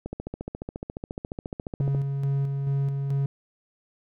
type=click train; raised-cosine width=2 ms; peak=-19 dBFS; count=28; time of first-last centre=0.06-1.948 s; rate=14.3 Hz
type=tone with tremolo; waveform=triangle; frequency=138.59 Hz; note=C#3; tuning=in tune; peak=-20 dBFS; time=1.8-3.26 s; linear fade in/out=2 ms; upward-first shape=square; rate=2.3 Hz; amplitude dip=35%
effects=none